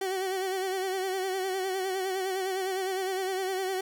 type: tone with vibrato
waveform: 30% pulse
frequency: 378.4 Hz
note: F#4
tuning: 39 cents sharp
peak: -26 dBFS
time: 0.01-3.81 s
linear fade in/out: 5 ms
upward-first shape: sine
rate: 9.8 Hz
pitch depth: 50 cents each way
effects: none